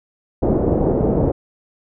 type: low-pass noise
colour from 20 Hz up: white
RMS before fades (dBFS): -17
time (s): 0.42-1.32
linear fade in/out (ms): 10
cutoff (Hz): 540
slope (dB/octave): 24
effects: none